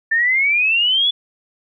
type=exponential sweep; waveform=sine; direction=up; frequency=1778 to 3461 Hz; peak=-13 dBFS; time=0.11-1.11 s; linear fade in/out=10 ms; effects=none